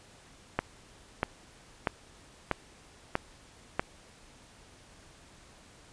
click train, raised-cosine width 0.5 ms, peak -11 dBFS, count 6, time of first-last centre 0.59-3.795 s, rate 1.56 Hz, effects pink hiss -56 dBFS RMS until 5.92 s + resampled to 22050 Hz

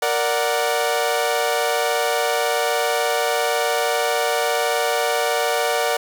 sawtooth chord, Bb augmented, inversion none, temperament equal, 466.2 / 587.3 / 740 Hz, Bb4 / D5 / F#5, 0 / 0 / 0 cents, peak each -19 dBFS, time 0.02-5.97 s, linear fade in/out 5 ms, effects 8-bit

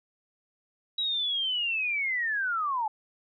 sine linear sweep, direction down, 3881 to 832 Hz, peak -26 dBFS, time 0.98-2.88 s, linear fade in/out 5 ms, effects none

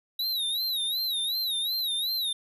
square tone with vibrato, 3864 Hz, B7, 39 cents flat, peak -27 dBFS, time 0.19-2.33 s, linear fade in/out 5 ms, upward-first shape sine, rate 2.7 Hz, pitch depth 130 cents each way, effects none

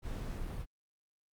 brown noise, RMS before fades -39 dBFS, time 0.02-0.66 s, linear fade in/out 50 ms, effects Opus 48 kbps

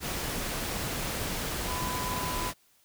sine tone in noise, 1001 Hz, B5, 23 cents sharp, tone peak -34 dBFS, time 1.66-2.53 s, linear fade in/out 50 ms, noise pink, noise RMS -33 dBFS, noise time 0-2.54 s, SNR -4 dB, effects white hiss -65 dBFS RMS until 2.84 s

